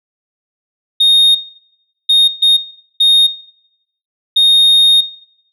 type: tone bursts at uneven times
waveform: sine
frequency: 3700 Hz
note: A#7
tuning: 14 cents flat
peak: -4 dBFS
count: 5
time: 1-1.35 / 2.09-2.28 / 2.42-2.57 / 3-3.27 / 4.36-5.01 s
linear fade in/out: 10 ms
effects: noise-tail reverb RT60 0.8 s tail -20 dB re dry + tanh soft clip ceiling -5 dBFS